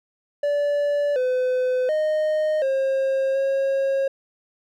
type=tone with pitch steps; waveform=triangle; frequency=579 / 507 / 617 / 536 / 543 Hz; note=D5 / B4 / D#5 / C5 / C#5; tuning=-25 / +45 / -15 / +42 / -36 cents; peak=-17 dBFS; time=0.43-4.08 s; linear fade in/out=5 ms; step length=730 ms; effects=none